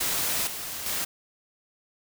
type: noise with level steps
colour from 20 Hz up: white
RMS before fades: -27 / -35 / -29 dBFS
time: 0-1.05 s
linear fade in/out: 10 ms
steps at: 0.47 / 0.86 s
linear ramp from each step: 2 ms
effects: none